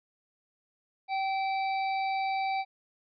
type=harmonic tone; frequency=773 Hz; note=G5; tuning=24 cents flat; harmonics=1 / 3 / 5 / 6; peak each=-28 / -36 / -46 / -47 dBFS; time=1.08-2.65 s; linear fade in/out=50 ms; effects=none